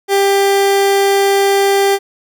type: tone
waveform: 30% pulse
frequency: 395.9 Hz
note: G4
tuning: 17 cents sharp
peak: -7 dBFS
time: 0.08-1.99 s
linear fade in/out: 50 ms
effects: none